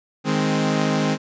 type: chord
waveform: sawtooth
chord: Ab major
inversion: second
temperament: equal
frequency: 155.56 / 207.7 / 261.6 Hz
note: Eb3 / Ab3 / C4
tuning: 0 / 0 / 0 cents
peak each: -19 / -19 / -19 dBFS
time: 0.24-1.18 s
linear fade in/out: 50 ms
effects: resampled to 16000 Hz